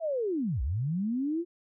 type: linear two-way sweep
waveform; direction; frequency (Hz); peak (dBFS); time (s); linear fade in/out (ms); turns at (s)
sine; down then up; 676 to 55 to 353.7; -27; 0-1.45; 50; 0.62
effects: none